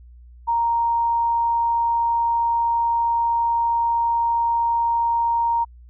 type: tone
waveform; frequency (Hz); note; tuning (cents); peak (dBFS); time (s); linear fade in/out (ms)
sine; 932.3; A#5; 0; -17; 0.47-5.65; 20
effects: added 60 Hz sine -42 dBFS peak until 5.89 s